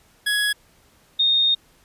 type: tone pair in turn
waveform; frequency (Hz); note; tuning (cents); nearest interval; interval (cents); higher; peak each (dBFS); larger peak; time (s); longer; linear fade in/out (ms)
25% pulse / sine; 1673 / 3687; G#6 / A#7; +12 / -20; octave + major second; 1368; second; -15; neither; 0.26-0.53 / 1.19-1.55; second; 10
effects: pink hiss -57 dBFS RMS until 1.84 s + resampled to 32000 Hz